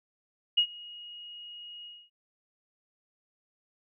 sine tone with ADSR envelope, 2882 Hz, F#7, 46 cents flat, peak -18 dBFS, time 0.57-2.1 s, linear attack 12 ms, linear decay 78 ms, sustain -24 dB, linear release 250 ms, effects none

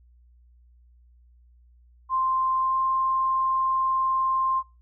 sine tone with pitch glide, 1046.5 to 1053.2 Hz, C6 to C6, 0 to +11 cents, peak -21 dBFS, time 2.09-4.63 s, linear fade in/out 50 ms, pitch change +11 cents, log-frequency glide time 2.59-2.78 s, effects noise-tail reverb RT60 0.3 s tail -23 dB re dry + added 60 Hz sine -53 dBFS peak until 4.81 s

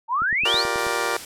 sine exponential sweep, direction up, 880 to 4978 Hz, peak -19 dBFS, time 0.08-0.65 s, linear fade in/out 50 ms
click train, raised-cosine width 3 ms, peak -24 dBFS, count 7, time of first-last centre 0.22-0.867 s, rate 9.28 Hz
15% pulse chord, G minor seventh, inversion third, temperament just, 352.8 / 392 / 470.4 / 588 Hz, F4 / G4 / Bb4 / D5, +18 / 0 / +16 / +2 cents, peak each -24 / -23 / -20 / -23 dBFS, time 0.45-1.17 s, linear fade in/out 5 ms
white noise, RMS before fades -36 dBFS, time 0.78-1.25 s, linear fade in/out 2 ms
effects low-pass 11000 Hz 12 dB/octave

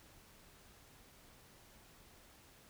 silence, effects pink hiss -62 dBFS RMS until 2.69 s

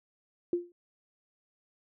sine tone with exponential decay, 349.2 Hz, F4, in tune, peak -22 dBFS, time 0.53-0.72 s, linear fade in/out 2 ms, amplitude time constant 41 ms, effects none

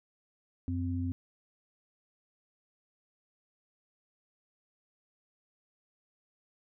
sine tone pair together, 91.5 / 258.8 Hz, F#2 / C4, -19 / -19 cents, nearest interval octave + tritone, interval 1800 cents, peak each -32 / -34 dBFS, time 0.68-1.12 s, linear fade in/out 0 ms, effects none

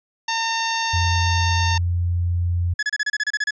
harmonic tone, 909 Hz, A#5, 44 cents flat, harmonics 1 / 2 / 3 / 4 / 5 / 6 / 7, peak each -24 / -27 / -29 / -30 / -31 / -32 / -32 dBFS, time 0.28-1.78 s, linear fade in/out 5 ms
sine tone, 87.31 Hz, F2, in tune, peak -18 dBFS, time 0.93-2.74 s, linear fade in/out 10 ms
45% pulse tone bursts, 1700 Hz, G#6, 40 cents sharp, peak -19 dBFS, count 11, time 2.79-3.508 s, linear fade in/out 5 ms, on 38 ms, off 30 ms
effects resampled to 16000 Hz

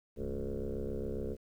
sine tone with frequency modulation, 217.2 Hz, A3, 22 cents flat, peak -33 dBFS, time 0.16-1.37 s, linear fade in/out 50 ms, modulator 67.3 Hz, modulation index 4.3, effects tanh soft clip ceiling -29 dBFS + 11-bit

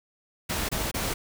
pink noise bursts, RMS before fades -29 dBFS, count 3, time 0.49-1.14 s, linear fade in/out 10 ms, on 200 ms, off 25 ms, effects none

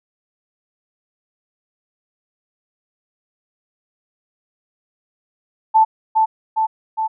sine tone with echo, 880 Hz, A5, in tune, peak -8 dBFS, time 5.74-5.85 s, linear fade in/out 20 ms, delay 410 ms, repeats 3, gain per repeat -3 dB, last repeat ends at 7.08 s, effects none

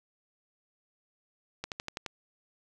slowing click train, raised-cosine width 0.2 ms, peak -18 dBFS, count 6, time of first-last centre 1.64-2.062 s, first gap 78 ms, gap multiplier 1.04, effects none

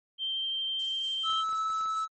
sine tone with vibrato, 3145 Hz, G7, 5 cents sharp, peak -29 dBFS, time 0.18-1.44 s, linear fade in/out 50 ms, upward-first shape sine, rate 12 Hz, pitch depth 8 cents each way
violet noise with tremolo, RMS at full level -42 dBFS, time 0.79-2.05 s, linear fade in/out 5 ms, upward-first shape triangle, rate 4.3 Hz, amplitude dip 45%
triangle tone, 1305 Hz, E6, 18 cents flat, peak -26 dBFS, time 1.23-2.08 s, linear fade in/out 50 ms
clicks, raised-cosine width 0.5 ms, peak -36 dBFS, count 7, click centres 1.299 / 1.33 / 1.491 / 1.528 / 1.702 / 1.811 / 1.858 s
effects MP3 32 kbps

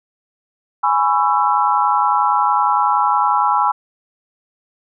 sine chord, C# minor seventh, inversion second, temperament just, 831.5 / 997.9 / 1108.7 / 1330.5 Hz, G#5 / B5 / C#6 / E6, +2 / +18 / 0 / +16 cents, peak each -17 / -17 / -21 / -19 dBFS, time 0.83-3.72 s, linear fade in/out 10 ms, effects none

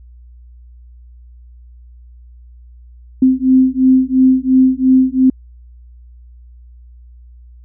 sine beating tone pair, 258.5 / 261.4 Hz, C4 / C4, -21 / -1 cents, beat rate 2.9 Hz, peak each -11 dBFS, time 3.22-5.3 s, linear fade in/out 5 ms, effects added 60 Hz sine -37 dBFS peak until 7.64 s

